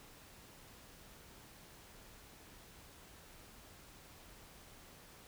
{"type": "silence", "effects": ["pink hiss -58 dBFS RMS until 5.27 s"]}